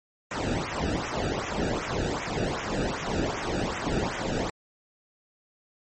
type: noise with flanger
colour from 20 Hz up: brown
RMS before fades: -29 dBFS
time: 0.31-4.5 s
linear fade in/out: 2 ms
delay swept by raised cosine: 0.22 to 0.97 ms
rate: 2.6 Hz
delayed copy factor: -1
effects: MP3 32 kbps